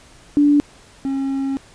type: tone pair in turn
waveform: sine / triangle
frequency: 290.8 / 271.5 Hz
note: D4 / C#4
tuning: -17 / -36 cents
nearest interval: minor second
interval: 119 cents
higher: first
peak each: -10 / -17 dBFS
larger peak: first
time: 0.37-0.6 / 1.05-1.57 s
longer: second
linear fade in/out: 0 ms
effects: pink hiss -47 dBFS RMS until 1.74 s + resampled to 22050 Hz